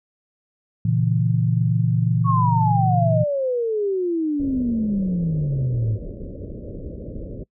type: chord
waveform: sine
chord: A# diminished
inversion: none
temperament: equal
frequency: 116.54 / 138.59 / 164.81 Hz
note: A#2 / C#3 / E3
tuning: 0 / 0 / 0 cents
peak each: -19 / -24 / -21 dBFS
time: 0.85-3.24 s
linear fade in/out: 5 ms
type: exponential sweep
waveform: sine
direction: down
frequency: 1126 to 103.83 Hz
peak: -19 dBFS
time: 2.24-5.99 s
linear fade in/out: 50 ms
type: low-pass noise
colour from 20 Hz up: pink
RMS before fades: -33 dBFS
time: 4.39-7.44 s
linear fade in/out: 10 ms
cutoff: 590 Hz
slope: 96 dB/octave
effects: noise-tail reverb RT60 0.1 s tail -24 dB re dry